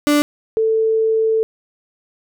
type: tone pair in turn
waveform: 35% pulse / sine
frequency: 293.7 / 443.5 Hz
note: D4 / A4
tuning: 0 / +14 cents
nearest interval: perfect fifth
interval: 714 cents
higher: second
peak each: -10 / -13 dBFS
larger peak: first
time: 0.07-0.22 / 0.57-1.43 s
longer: second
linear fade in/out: 0 ms
effects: none